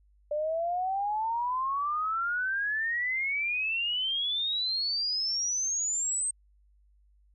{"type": "exponential sweep", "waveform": "sine", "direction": "up", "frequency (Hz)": [587.3, 8400], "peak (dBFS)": -27, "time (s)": [0.31, 6.31], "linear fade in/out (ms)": 5, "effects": ["added 50 Hz sine -60 dBFS peak until 7.34 s"]}